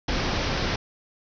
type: low-pass noise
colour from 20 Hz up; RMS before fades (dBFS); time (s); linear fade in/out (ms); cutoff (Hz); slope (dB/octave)
pink; -26; 0.08-0.76; 5; 5800; 96
effects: none